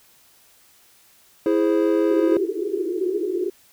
triangle chord, E augmented, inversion none, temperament equal, 329.6 / 415.3 / 523.3 Hz, E4 / G#4 / B#4, 0 / 0 / 0 cents, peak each -17 / -19 / -22 dBFS, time 1.46-2.37 s, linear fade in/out 2 ms
pink band-pass noise, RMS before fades -24 dBFS, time 2.11-3.5 s, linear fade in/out 5 ms, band 340 to 410 Hz, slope 96 dB/octave
effects white hiss -55 dBFS RMS until 3.72 s

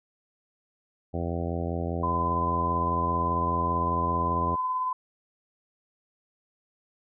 harmonic tone, 85 Hz, F2, 46 cents flat, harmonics 1 / 2 / 3 / 4 / 5 / 6 / 7 / 8 / 9, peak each -31 / -34 / -36 / -37 / -38 / -39 / -39 / -40 / -41 dBFS, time 1.13-4.56 s, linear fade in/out 20 ms
sine tone with tremolo, 1016 Hz, B5, 49 cents sharp, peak -24 dBFS, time 2.03-4.93 s, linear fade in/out 5 ms, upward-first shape triangle, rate 18 Hz, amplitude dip 30%
effects none

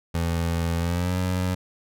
25% pulse tone with pitch glide, 84 to 91.6 Hz, E2 to F#2, +33 to -17 cents, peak -19 dBFS, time 0.14-1.55 s, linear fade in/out 10 ms, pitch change +150 cents, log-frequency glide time 0.78-1.17 s, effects none

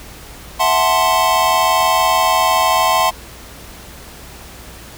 square chord, F# half-diminished seventh, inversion third, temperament equal, 659.3 / 740 / 880 / 1046.5 Hz, E5 / F#5 / A5 / C6, 0 / 0 / 0 / 0 cents, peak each -20 / -19 / -19 / -16 dBFS, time 0.59-3.11 s, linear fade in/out 20 ms, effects added 60 Hz sine -40 dBFS peak until 4.97 s + pink hiss -37 dBFS RMS until 4.97 s

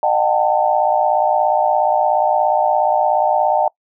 sine tone cluster, 608 / 729 / 786 / 896 Hz, D#5 / F#5 / G5 / A5, -40 / -26 / +4 / +31 cents, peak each -18 dBFS, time 0.03-3.68 s, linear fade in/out 2 ms, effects noise-tail reverb RT60 0.1 s tail -25 dB re dry

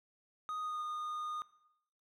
triangle tone with pitch glide, 1246 to 1226 Hz, D#6 to D#6, +2 to -26 cents, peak -35 dBFS, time 0.49-1.42 s, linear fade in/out 0 ms, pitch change -28 cents, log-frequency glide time 0.6-0.81 s, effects noise-tail reverb RT60 0.8 s tail -18 dB re dry

